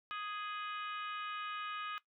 harmonic tone with a mistuned harmonic, 415.3 Hz, G#4, in tune, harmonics 3 / 4 / 5 / 6 / 7 / 8 / 9, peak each -41 / -47 / -55 / -49 / -50 / -58 / -56 dBFS, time 0.11-1.98 s, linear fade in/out 0 ms, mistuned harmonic 7, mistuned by +33 cents, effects noise-tail reverb RT60 0.1 s tail -17 dB re dry

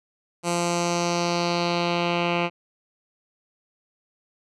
10% pulse tone with low-pass filter sweep, 172.9 Hz, F3, 17 cents flat, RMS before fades -24 dBFS, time 0.43-2.5 s, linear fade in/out 50 ms, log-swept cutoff 8600 to 2600 Hz, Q 2.3, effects none

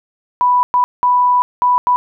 sine tone bursts at uneven times, 987.8 Hz, B5, in tune, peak -9 dBFS, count 5, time 0.41-0.63 / 0.74-0.84 / 1.03-1.42 / 1.62-1.78 / 1.87-1.96 s, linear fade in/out 0 ms, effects none

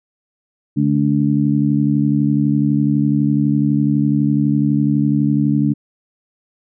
harmonic tone, 72 Hz, D2, 34 cents flat, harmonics 2 / 3 / 4, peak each -17 / -17 / -17 dBFS, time 0.76-5.74 s, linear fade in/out 20 ms, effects none

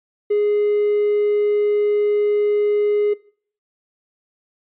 triangle tone with hard clipping, 415.3 Hz, G#4, in tune, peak -15 dBFS, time 0.3-3.14 s, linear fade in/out 10 ms, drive 4 dB, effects noise-tail reverb RT60 0.5 s tail -21 dB re dry + resampled to 8000 Hz

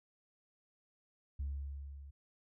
sine tone with level ramp, 70 Hz, C#2, 18 cents sharp, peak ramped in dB -33 to -49 dBFS, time 1.39-2.11 s, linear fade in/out 10 ms, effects tanh soft clip ceiling -33 dBFS

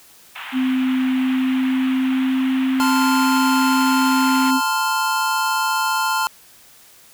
white band-pass noise, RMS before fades -33 dBFS, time 0.35-4.51 s, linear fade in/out 10 ms, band 750 to 3200 Hz, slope 48 dB/octave
sine tone with pitch glide, 258.8 to 263 Hz, C4 to C4, -19 to +9 cents, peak -16 dBFS, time 0.52-4.61 s, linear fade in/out 50 ms, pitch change +28 cents, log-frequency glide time 1.01-3 s
square chord, F major, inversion first, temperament equal with one note detuned, 880 / 1034.5 / 1396.9 Hz, A5 / C6 / F6, 0 / -20 / 0 cents, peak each -23 dBFS, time 2.8-6.27 s, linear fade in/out 0 ms
effects white hiss -48 dBFS RMS until 7.13 s

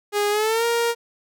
sawtooth tone with pitch glide, 412.2 to 468.1 Hz, G#4 to A#4, -13 to +7 cents, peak -15 dBFS, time 0.12-0.95 s, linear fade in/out 50 ms, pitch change +220 cents, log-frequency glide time 0.3-0.65 s, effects none

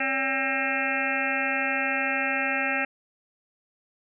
harmonic tone with a mistuned harmonic, 266.9 Hz, C4, 35 cents sharp, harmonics 1 / 2 / 3 / 5 / 6 / 7 / 8 / 9 / 10, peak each -34 / -34 / -33 / -35 / -31 / -31 / -34 / -32 / -31 dBFS, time 0-2.85 s, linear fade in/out 5 ms, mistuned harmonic 2, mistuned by +100 cents, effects none

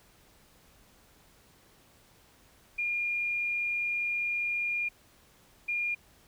sine tone bursts at uneven times, 2415 Hz, D7, 48 cents sharp, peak -28 dBFS, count 2, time 2.78-4.89 / 5.68-5.95 s, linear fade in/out 10 ms, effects pink hiss -61 dBFS RMS until 6.27 s

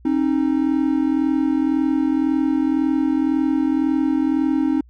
triangle tone pair together, 269.2 / 311.1 Hz, C4 / D#4, +49 / 0 cents, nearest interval minor third, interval 251 cents, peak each -17 dBFS, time 0.05-4.81 s, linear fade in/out 5 ms, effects added 60 Hz sine -45 dBFS peak until 4.89 s

